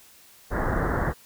pink low-pass noise, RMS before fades -25 dBFS, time 0.5-1.14 s, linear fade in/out 50 ms, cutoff 1900 Hz, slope 96 dB/octave, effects white hiss -53 dBFS RMS until 1.25 s

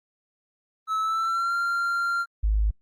triangle tone with pitch glide, 1300 to 1385.3 Hz, E6 to F6, -24 to -14 cents, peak -21 dBFS, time 0.87-2.26 s, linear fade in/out 50 ms, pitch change +110 cents, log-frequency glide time 1-1.55 s
sine tone, 52.6 Hz, G#1, 23 cents sharp, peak -19 dBFS, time 2.43-2.71 s, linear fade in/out 10 ms
effects Opus 32 kbps

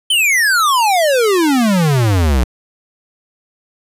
square exponential sweep, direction down, 3136 to 58.27 Hz, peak -11 dBFS, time 0.1-2.44 s, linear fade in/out 5 ms, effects resampled to 32000 Hz + 8-bit

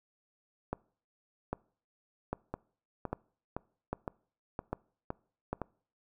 two click trains, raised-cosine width 1 ms, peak -19 / -21 dBFS, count 7 / 7, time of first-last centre 0.73-5.53 / 2.54-5.617 s, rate 1.25 / 1.95 Hz, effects noise-tail reverb RT60 0.5 s tail -24 dB re dry

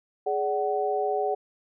sine tone cluster, 417.2 / 583 / 751 Hz, G#4 / D5 / F#5, +8 / -13 / +26 cents, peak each -27 / -31 / -27 dBFS, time 0.26-1.35 s, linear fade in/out 10 ms, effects none

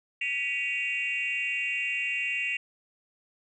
sine tone cluster, 1961 / 2262 / 2501 / 2760 Hz, B6 / C#7 / D#7 / F7, -13 / +34 / +8 / -21 cents, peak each -35 / -34 / -33 / -29 dBFS, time 0.21-2.57 s, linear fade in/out 5 ms, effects tanh soft clip ceiling -20 dBFS

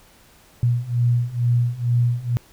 sine beating tone pair, 119.2 / 121.4 Hz, A#2 / B2, +39 / -29 cents, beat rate 2.2 Hz, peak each -21 / -19 dBFS, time 0.63-2.37 s, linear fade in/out 0 ms, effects pink hiss -52 dBFS RMS until 2.52 s

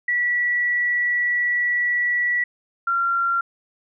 sine tone pair in turn, 1946 / 1376 Hz, B6 / F6, -26 / -26 cents, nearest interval tritone, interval 600 cents, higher first, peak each -18 dBFS, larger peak neither, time 0.08-2.44 / 2.87-3.41 s, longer first, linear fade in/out 5 ms, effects none

